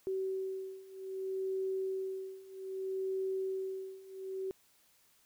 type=beating tone pair; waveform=sine; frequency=380.9 / 381.53 Hz; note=G4 / G4; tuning=-50 / -47 cents; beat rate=0.63 Hz; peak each=-39 / -37 dBFS; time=0.07-4.51 s; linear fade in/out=0 ms; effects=white hiss -68 dBFS RMS until 5.25 s